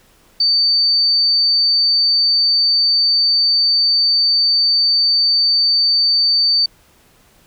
sine tone, 4580 Hz, D8, 44 cents flat, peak -11 dBFS, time 0.4-6.66 s, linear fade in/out 5 ms, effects pink hiss -52 dBFS RMS until 7.46 s

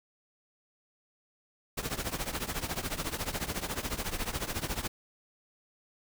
pink noise with tremolo, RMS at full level -31 dBFS, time 1.77-4.88 s, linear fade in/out 10 ms, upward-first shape triangle, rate 14 Hz, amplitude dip 90%, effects none

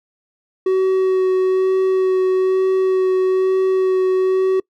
triangle tone with vibrato, 375.8 Hz, F#4, 27 cents sharp, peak -11 dBFS, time 0.66-4.6 s, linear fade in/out 5 ms, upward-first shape sine, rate 1.1 Hz, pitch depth 11 cents each way, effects noise-tail reverb RT60 0.1 s tail -25 dB re dry

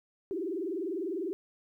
sine tone with vibrato, 355 Hz, F4, 28 cents sharp, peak -31 dBFS, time 0.31-1.33 s, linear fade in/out 0 ms, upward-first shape triangle, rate 20 Hz, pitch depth 280 cents each way, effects 12-bit

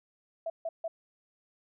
sine tone bursts, 659.3 Hz, E5, in tune, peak -31 dBFS, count 3, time 0.46-0.88 s, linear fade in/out 5 ms, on 40 ms, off 150 ms, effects none

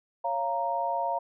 sine chord, Bb minor, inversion first, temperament equal with one note detuned, 554.4 / 692 / 932.3 Hz, Db5 / F5 / Bb5, 0 / -16 / 0 cents, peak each -34 / -30 / -29 dBFS, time 0.24-1.19 s, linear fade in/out 10 ms, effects none

